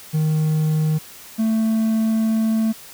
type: tone pair in turn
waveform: triangle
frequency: 155.56 / 221.5 Hz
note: D#3 / A3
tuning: 0 / +12 cents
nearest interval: tritone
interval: 612 cents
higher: second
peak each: -14 dBFS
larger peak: neither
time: 0.13-0.99 / 1.38-2.73 s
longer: second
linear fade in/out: 20 ms
effects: white hiss -41 dBFS RMS until 2.93 s